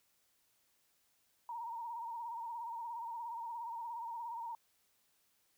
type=tone with vibrato; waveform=sine; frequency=932.3 Hz; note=A#5; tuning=in tune; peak=-40 dBFS; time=1.49-4.55 s; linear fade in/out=2 ms; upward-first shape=sine; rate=17 Hz; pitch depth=58 cents each way; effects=white hiss -75 dBFS RMS until 5.57 s